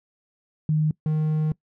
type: tone pair in turn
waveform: sine / triangle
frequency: 154.2 / 154.82 Hz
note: D#3 / D#3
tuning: -15 / -8 cents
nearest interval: unison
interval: 7 cents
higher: second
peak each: -18 / -18 dBFS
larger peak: neither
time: 0.69-0.91 / 1.06-1.52 s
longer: second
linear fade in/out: 2 ms
effects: noise-tail reverb RT60 0.1 s tail -22 dB re dry